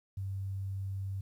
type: tone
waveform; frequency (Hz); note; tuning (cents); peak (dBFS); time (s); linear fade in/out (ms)
sine; 97; G2; -18; -34; 0.17-1.21; 5
effects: 11-bit